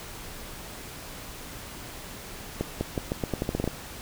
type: accelerating click train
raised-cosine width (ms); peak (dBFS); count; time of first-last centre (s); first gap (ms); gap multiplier
2; -13; 12; 2.61-3.676; 200; 0.84
effects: pink hiss -41 dBFS RMS until 4.01 s